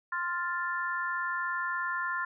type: chord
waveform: sine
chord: F major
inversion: second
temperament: equal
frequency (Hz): 1046.5 / 1396.9 / 1760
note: C6 / F6 / A6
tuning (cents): 0 / 0 / 0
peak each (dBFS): -34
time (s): 0.12-2.25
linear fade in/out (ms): 5
effects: none